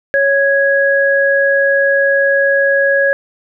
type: tone pair together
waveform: sine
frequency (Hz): 554.4 / 1661.3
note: C#5 / G#6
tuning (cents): 0 / 0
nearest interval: octave + perfect fifth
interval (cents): 1900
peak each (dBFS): -12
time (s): 0.14-3.13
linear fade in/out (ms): 0
effects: none